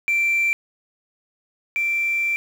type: tone pair in turn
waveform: sine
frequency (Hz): 2349 / 2349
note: D7 / D7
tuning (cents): 0 / 0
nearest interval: unison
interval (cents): 0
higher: neither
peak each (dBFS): -15 / -18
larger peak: first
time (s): 0.08-0.53 / 1.76-2.36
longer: second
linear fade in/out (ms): 0
effects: tanh soft clip ceiling -15 dBFS + 7-bit